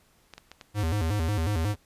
clicks, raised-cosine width 0.2 ms, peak -25 dBFS, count 5, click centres 0.337 / 0.38 / 0.516 / 0.612 / 0.809 s
square tone with vibrato, 91.9 Hz, F#2, 11 cents flat, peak -25 dBFS, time 0.74-1.76 s, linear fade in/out 50 ms, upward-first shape square, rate 5.5 Hz, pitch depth 220 cents each way
effects pink hiss -63 dBFS RMS until 1.85 s + resampled to 32000 Hz

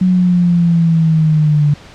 sine linear sweep, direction down, 185.1 to 145.5 Hz, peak -8 dBFS, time 0.01-1.74 s, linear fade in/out 5 ms, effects pink hiss -38 dBFS RMS until 1.94 s + low-pass 5000 Hz 12 dB/octave

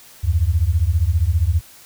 sine beating tone pair, 75.4 / 90.4 Hz, D2 / F#2, +46 / -40 cents, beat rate 15 Hz, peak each -17 dBFS, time 0.23-1.61 s, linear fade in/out 20 ms, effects white hiss -45 dBFS RMS until 1.85 s

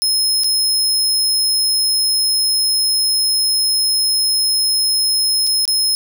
sawtooth tone with dropouts, 5160 Hz, E8, 38 cents flat, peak -11 dBFS, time 0.02-5.95 s, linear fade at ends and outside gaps 0 ms, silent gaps 0.436-0.443 / 5.468-5.472 / 5.654-5.678 s, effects none

